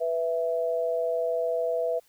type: tone pair together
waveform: sine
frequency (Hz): 493.9 / 660.8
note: B4 / E5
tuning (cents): 0 / +4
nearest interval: perfect fourth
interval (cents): 504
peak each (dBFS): -27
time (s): 0-2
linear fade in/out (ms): 20
effects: white hiss -63 dBFS RMS until 2.08 s